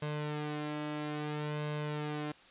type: tone with flanger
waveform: sawtooth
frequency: 150 Hz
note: D3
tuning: 37 cents sharp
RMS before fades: -37 dBFS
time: 0.02-2.32 s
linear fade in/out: 5 ms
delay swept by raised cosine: 1.9 to 3.1 ms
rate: 0.6 Hz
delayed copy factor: +0.6
effects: white hiss -58 dBFS RMS until 2.5 s + resampled to 8000 Hz